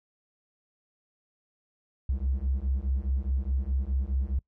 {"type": "beating tone pair", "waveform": "triangle", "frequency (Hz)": [64, 68.8], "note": ["C2", "C#2"], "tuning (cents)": [-38, -12], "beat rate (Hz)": 4.8, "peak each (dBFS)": -25, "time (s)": [2.09, 4.39], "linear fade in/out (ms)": 5, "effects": ["noise-tail reverb RT60 0.1 s tail -26 dB re dry", "tanh soft clip ceiling -21 dBFS"]}